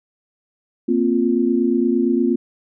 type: chord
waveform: sine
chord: Bb suspended second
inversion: none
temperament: equal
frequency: 233.1 / 261.6 / 349.2 Hz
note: Bb3 / C4 / F4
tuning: 0 / 0 / 0 cents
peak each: -19 dBFS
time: 0.88-2.36 s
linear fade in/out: 10 ms
effects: none